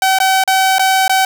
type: tone with dropouts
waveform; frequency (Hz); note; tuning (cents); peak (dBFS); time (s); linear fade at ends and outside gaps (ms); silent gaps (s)
sawtooth; 763; G5; -47; -6; 0.02-1.25; 2; 0.187-0.201 / 0.438-0.476 / 0.784-0.794 / 1.08-1.095
effects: 7-bit